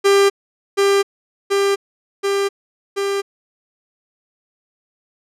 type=tone with echo; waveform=45% pulse; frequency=397.3 Hz; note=G4; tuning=23 cents sharp; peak=-10 dBFS; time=0.04-0.3 s; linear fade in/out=20 ms; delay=730 ms; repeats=4; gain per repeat=-2 dB; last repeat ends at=3.22 s; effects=low-pass 10000 Hz 12 dB/octave